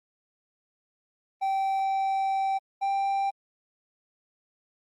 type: tone pair in turn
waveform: triangle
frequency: 776 / 786.8 Hz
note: G5 / G5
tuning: -18 / +6 cents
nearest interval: unison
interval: 24 cents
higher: second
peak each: -22 dBFS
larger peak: neither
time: 1.41-2.59 / 2.81-3.31 s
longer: first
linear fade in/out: 20 ms
effects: Opus 24 kbps